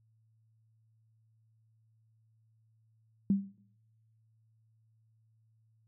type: tone with exponential decay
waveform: sine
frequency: 197.3 Hz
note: G3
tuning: 11 cents sharp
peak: -21 dBFS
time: 3.3-3.58 s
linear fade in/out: 2 ms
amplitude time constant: 59 ms
effects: noise-tail reverb RT60 0.8 s tail -22 dB re dry + added 111 Hz sine -66 dBFS peak until 5.87 s